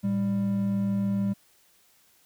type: tone pair together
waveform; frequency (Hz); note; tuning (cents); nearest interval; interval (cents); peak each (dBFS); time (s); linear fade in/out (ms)
triangle; 111.07 / 197.9; A2 / G3; +17 / +17; minor seventh; 1000; -31 / -22; 0.03-1.34; 20
effects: white hiss -62 dBFS RMS until 2.25 s